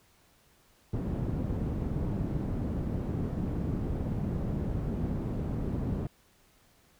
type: low-pass noise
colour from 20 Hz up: white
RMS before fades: -32 dBFS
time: 0.93-6.07 s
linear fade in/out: 5 ms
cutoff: 200 Hz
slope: 12 dB/octave
effects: pink hiss -64 dBFS RMS until 6.99 s